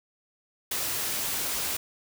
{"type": "noise", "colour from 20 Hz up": "white", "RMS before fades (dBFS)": -30, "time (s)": [0.71, 1.77], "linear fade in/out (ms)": 5, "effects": []}